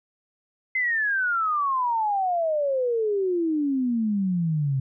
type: exponential sweep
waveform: sine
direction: down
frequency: 2082 to 130.81 Hz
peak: -21 dBFS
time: 0.75-4.8 s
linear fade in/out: 5 ms
effects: none